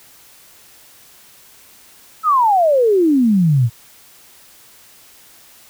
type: exponential sweep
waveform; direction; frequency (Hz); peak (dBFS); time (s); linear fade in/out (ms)
sine; down; 1326 to 110; -10; 2.23-3.7; 50
effects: white hiss -46 dBFS RMS until 5.69 s